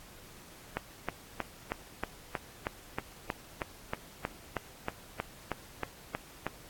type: click train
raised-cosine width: 0.5 ms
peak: -16 dBFS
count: 19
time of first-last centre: 0.77-6.466 s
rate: 3.16 Hz
effects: pink hiss -53 dBFS RMS until 6.69 s + AAC 64 kbps